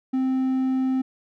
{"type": "tone with hard clipping", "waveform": "triangle", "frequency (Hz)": 261.2, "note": "C4", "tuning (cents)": -3, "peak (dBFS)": -21, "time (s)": [0.13, 1.02], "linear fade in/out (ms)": 10, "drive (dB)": 6, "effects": []}